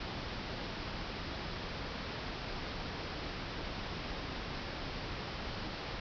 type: low-pass noise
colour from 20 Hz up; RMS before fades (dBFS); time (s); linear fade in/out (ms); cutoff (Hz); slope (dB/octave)
pink; -41; 0-6; 5; 5400; 96
effects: none